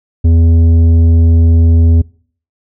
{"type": "tone with tanh clipping", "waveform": "sine", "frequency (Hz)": 82.8, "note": "E2", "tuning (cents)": 8, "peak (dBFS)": -6, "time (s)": [0.24, 2.02], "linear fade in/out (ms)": 10, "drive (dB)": 9, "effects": ["noise-tail reverb RT60 0.5 s tail -24 dB re dry"]}